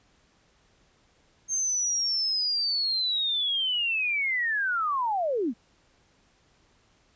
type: linear sweep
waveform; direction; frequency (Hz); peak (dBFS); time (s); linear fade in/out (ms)
sine; down; 6410 to 200; -24; 1.48-5.54; 50
effects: pink hiss -64 dBFS RMS until 7.15 s + resampled to 16000 Hz